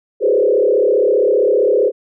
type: tone with frequency modulation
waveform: sine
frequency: 460 Hz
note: A#4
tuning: 23 cents flat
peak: -10 dBFS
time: 0.2-1.92 s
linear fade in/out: 50 ms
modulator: 35.2 Hz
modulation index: 2.2
effects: none